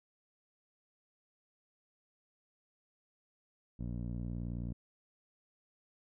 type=tone with low-pass filter; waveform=15% pulse; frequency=59.2 Hz; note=A#1; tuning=27 cents sharp; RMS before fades=-39 dBFS; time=3.79-4.73 s; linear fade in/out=10 ms; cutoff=280 Hz; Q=0.94; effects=none